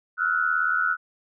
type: tone cluster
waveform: sine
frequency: 1305 / 1406 / 1484 Hz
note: E6 / F6 / F#6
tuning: -18 / +11 / +5 cents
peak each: -27 / -26 / -23 dBFS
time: 0.17-0.97 s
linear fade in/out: 50 ms
effects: none

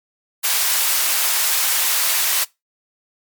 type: high-pass noise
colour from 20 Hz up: white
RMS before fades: -18 dBFS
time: 0.43-2.45 s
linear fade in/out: 20 ms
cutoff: 810 Hz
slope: 12 dB/octave
effects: noise-tail reverb RT60 0.2 s tail -22 dB re dry + MP3 96 kbps

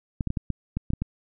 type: clicks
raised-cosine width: 5 ms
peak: -14 dBFS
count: 9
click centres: 0.208 / 0.273 / 0.304 / 0.372 / 0.503 / 0.77 / 0.904 / 0.935 / 1.02 s
effects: none

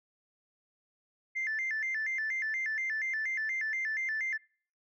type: tone with vibrato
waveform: sine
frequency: 1918 Hz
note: A#6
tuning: 49 cents sharp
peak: -29 dBFS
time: 1.35-4.38 s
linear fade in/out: 20 ms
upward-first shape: square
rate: 4.2 Hz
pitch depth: 150 cents each way
effects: noise-tail reverb RT60 0.5 s tail -26 dB re dry + tanh soft clip ceiling -27 dBFS

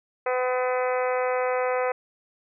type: harmonic tone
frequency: 252.6 Hz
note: B3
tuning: 39 cents sharp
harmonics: 2 / 3 / 4 / 5 / 6 / 7 / 8 / 9 / 10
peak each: -24 / -30 / -33 / -33 / -37 / -41 / -36 / -42 / -41 dBFS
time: 0.26-1.92 s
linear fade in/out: 5 ms
effects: none

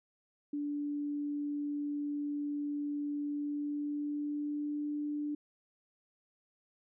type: tone with pitch glide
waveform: sine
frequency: 291 to 295.1 Hz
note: D4 to D4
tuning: -16 to +8 cents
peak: -33 dBFS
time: 0.53-5.35 s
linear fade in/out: 5 ms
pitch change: +24 cents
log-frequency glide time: 3.23-4.9 s
effects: none

